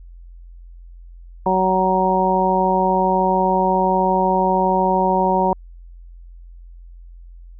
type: harmonic tone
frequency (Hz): 187.3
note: F#3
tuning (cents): +21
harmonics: 1 / 2 / 3 / 4 / 5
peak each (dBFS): -22 / -22 / -22 / -21 / -18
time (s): 1.46-5.53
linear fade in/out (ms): 2
effects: added 43 Hz sine -37 dBFS peak until 7.59 s